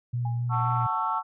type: tone with vibrato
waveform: sine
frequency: 120 Hz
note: B2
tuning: 49 cents flat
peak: -25 dBFS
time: 0.13-0.87 s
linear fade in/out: 10 ms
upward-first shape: sine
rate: 3.8 Hz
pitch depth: 20 cents each way
type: tone with exponential decay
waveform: sine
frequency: 823 Hz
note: G#5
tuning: 16 cents flat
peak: -32 dBFS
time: 0.25-0.51 s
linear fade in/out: 5 ms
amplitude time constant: 55 ms
type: chord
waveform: sine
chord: F# minor seventh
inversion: none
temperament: just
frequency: 740 / 888 / 1110 / 1332 Hz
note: F#5 / A5 / C#6 / E6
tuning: 0 / +16 / +2 / +18 cents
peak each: -34 / -28 / -30 / -29 dBFS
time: 0.49-1.23 s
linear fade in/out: 50 ms
effects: tanh soft clip ceiling -12 dBFS